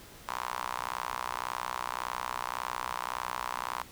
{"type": "tone with high-pass filter", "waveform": "sawtooth", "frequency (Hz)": 61.8, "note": "B1", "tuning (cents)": 2, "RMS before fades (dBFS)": -36, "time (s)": [0.28, 3.82], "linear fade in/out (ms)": 0, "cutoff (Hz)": 1000, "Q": 4.4, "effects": ["pink hiss -51 dBFS RMS until 3.91 s"]}